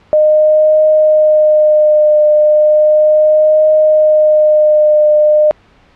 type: tone with vibrato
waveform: sine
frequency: 611 Hz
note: D#5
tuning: 32 cents flat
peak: -5 dBFS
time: 0.13-5.51 s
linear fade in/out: 0 ms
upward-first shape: triangle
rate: 0.35 Hz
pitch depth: 22 cents each way
effects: pink hiss -47 dBFS RMS until 5.95 s + low-pass 3000 Hz 12 dB/octave